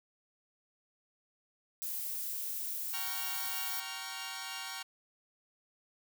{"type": "noise", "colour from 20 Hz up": "violet", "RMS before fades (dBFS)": -38, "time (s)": [1.82, 3.8], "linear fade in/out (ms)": 0}
{"type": "chord", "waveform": "10% pulse", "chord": "G half-diminished seventh", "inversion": "none", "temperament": "equal with one note detuned", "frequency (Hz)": [771, 932.3, 1108.7, 1396.9], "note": ["G5", "Bb5", "Db6", "F6"], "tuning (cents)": [-29, 0, 0, 0], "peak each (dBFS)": -37, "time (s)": [2.93, 4.83], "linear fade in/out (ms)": 10}
{"effects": []}